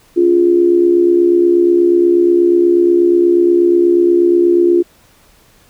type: tone with amplitude modulation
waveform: sine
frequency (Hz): 348.7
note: F4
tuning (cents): -3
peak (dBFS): -4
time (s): 0.16-4.83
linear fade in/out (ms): 20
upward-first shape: sine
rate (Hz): 68.3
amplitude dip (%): 65
effects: pink hiss -49 dBFS RMS until 5.69 s